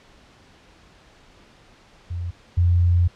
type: tone pair in turn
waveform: sine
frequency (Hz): 87 / 87.32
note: F2 / F2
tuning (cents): -6 / 0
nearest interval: unison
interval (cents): 6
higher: second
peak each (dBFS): -25 / -14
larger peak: second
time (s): 2.1-2.31 / 2.57-3.08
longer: second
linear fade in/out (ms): 10
effects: pink hiss -52 dBFS RMS until 3.15 s + low-pass 5000 Hz 12 dB/octave